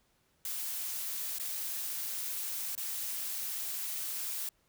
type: noise with dropouts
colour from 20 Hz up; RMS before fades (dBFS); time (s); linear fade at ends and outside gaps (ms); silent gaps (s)
blue; -37; 0.45-4.49; 2; 1.386-1.397 / 2.752-2.777
effects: pink hiss -72 dBFS RMS until 4.68 s